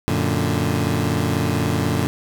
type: chord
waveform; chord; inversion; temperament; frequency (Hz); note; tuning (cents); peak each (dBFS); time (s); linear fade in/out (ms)
20% pulse; Gb augmented; none; equal; 92.5 / 116.54 / 146.83; Gb2 / Bb2 / D3; 0 / 0 / 0; -18; 0.08-2.07; 0
effects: none